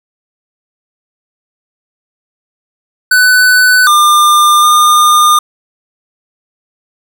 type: tone with pitch steps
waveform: square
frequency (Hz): 1499 / 1200 / 1212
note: F#6 / D6 / D#6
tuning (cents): +22 / +37 / -46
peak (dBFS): -5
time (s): 3.11-5.39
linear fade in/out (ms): 5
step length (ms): 760
effects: none